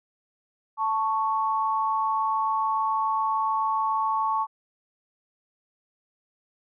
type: tone pair together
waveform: sine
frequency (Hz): 881.7 / 1108.7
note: A5 / C#6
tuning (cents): +3 / 0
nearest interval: major third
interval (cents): 397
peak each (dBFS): -25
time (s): 0.77-4.47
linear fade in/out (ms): 50
effects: none